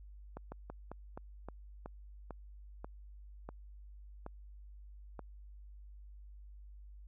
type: slowing click train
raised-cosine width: 1 ms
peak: -30 dBFS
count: 12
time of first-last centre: 0.37-5.193 s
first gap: 150 ms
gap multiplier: 1.2
effects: added 50 Hz sine -50 dBFS peak until 7.07 s